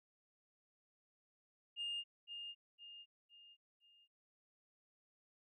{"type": "tone with echo", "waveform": "sine", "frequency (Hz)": 2825, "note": "F7", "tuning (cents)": 19, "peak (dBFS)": -38, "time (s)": [1.76, 2.04], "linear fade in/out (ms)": 50, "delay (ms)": 510, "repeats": 4, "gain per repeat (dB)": -7, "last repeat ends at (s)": 4.08, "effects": ["tanh soft clip ceiling -36 dBFS"]}